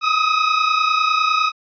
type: tone pair together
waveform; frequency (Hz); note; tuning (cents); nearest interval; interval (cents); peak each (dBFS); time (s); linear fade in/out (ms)
sawtooth; 1249 / 1278.9; D#6 / D#6; +6 / +47; unison; 41; -14; 0.01-1.52; 50
effects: resampled to 11025 Hz